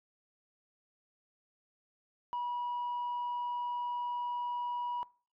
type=tone; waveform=sine; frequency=970 Hz; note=B5; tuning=31 cents flat; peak=-31 dBFS; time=2.33-5.03 s; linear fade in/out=0 ms; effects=noise-tail reverb RT60 0.4 s tail -23 dB re dry + tanh soft clip ceiling -31 dBFS